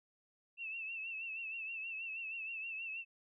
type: tone with vibrato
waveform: sine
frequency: 2662 Hz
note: E7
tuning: 16 cents sharp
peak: -40 dBFS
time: 0.57-3.05 s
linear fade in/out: 50 ms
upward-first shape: triangle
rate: 6.3 Hz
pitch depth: 74 cents each way
effects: none